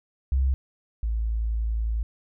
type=tone pair in turn; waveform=sine; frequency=66 / 55.5 Hz; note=C2 / A1; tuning=+16 / +16 cents; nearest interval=minor third; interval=300 cents; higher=first; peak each=-19 / -23 dBFS; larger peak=first; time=0.32-0.54 / 1.03-2.03 s; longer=second; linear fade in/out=0 ms; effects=none